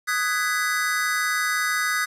square chord, G# minor seventh, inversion second, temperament just, 1245.9 / 1495.1 / 1661.2 / 1993.5 Hz, D#6 / F#6 / G#6 / B6, +2 / +18 / 0 / +16 cents, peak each -28 dBFS, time 0.07-2.06 s, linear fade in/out 20 ms, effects resampled to 32000 Hz + 8-bit

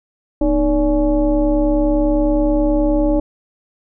sine tone with frequency modulation, 304.8 Hz, D#4, 36 cents flat, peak -12 dBFS, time 0.41-3.2 s, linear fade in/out 5 ms, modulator 270 Hz, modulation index 1.1, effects none

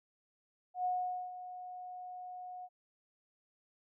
sine tone with ADSR envelope, 728 Hz, F#5, 28 cents flat, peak -30 dBFS, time 0.74-2.69 s, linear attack 110 ms, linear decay 460 ms, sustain -13 dB, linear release 48 ms, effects none

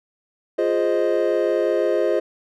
triangle chord, F minor seventh, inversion none, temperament equal, 349.2 / 415.3 / 523.3 / 622.3 Hz, F4 / Ab4 / C5 / Eb5, 0 / 0 / 0 / 0 cents, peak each -21 dBFS, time 0.58-2.2 s, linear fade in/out 10 ms, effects none

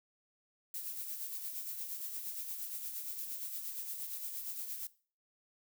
violet noise with tremolo, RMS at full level -40 dBFS, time 0.74-4.87 s, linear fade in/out 2 ms, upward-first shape sine, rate 8.6 Hz, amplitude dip 45%, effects noise-tail reverb RT60 0.4 s tail -19 dB re dry

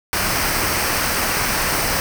pink noise with comb filter, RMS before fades -20 dBFS, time 0.13-2 s, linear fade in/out 0 ms, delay 0.28 ms, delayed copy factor -0.5, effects none

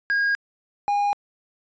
triangle tone pair in turn, 1631 / 815.5 Hz, G#6 / G#5, -32 / -32 cents, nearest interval octave, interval 1200 cents, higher first, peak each -17 dBFS, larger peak neither, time 0.1-0.35 / 0.88-1.13 s, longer neither, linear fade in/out 0 ms, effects resampled to 16000 Hz

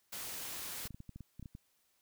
white noise, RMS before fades -43 dBFS, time 0.12-0.88 s, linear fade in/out 10 ms
clicks, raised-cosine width 5 ms, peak -35 dBFS, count 11, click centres 0.855 / 0.907 / 0.945 / 1.004 / 1.093 / 1.16 / 1.207 / 1.396 / 1.427 / 1.458 / 1.551 s
effects white hiss -75 dBFS RMS until 2.01 s

